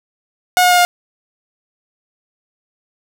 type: tone with pitch steps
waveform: sawtooth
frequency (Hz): 725 / 719.6 / 714.2 / 708.9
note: F#5 / F#5 / F5 / F5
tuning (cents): -35 / -48 / +39 / +26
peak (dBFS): -5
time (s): 0.57-0.85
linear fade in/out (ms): 0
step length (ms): 70
effects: none